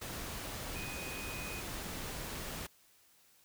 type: tone in noise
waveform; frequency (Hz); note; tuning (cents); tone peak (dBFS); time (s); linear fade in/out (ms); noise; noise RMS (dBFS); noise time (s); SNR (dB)
sine; 2496; D#7; +5; -45; 0.75-1.61; 10; pink; -42; 0.01-2.67; -6
effects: white hiss -66 dBFS RMS until 3.44 s